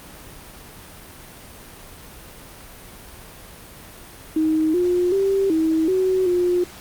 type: tone with pitch steps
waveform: sine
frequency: 314.5 / 356.6 / 390.6 / 320.4 / 374.2 / 355.9 Hz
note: D#4 / F4 / G4 / E4 / F#4 / F4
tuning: +19 / +36 / -6 / -49 / +20 / +33 cents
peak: -16 dBFS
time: 4.36-6.64 s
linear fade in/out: 5 ms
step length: 380 ms
effects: pink hiss -41 dBFS RMS until 6.8 s + Opus 32 kbps